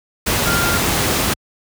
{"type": "tone in noise", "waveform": "sine", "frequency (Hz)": 1396.9, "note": "F6", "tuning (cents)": 0, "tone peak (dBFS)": -20, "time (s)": [0.46, 0.78], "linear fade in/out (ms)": 10, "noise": "pink", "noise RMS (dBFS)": -17, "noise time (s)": [0.26, 1.34], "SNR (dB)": -6, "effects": ["high-pass 60 Hz 12 dB/octave"]}